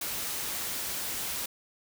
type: noise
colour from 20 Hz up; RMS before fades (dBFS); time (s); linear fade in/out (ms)
white; -34; 0.01-1.46; 5
effects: none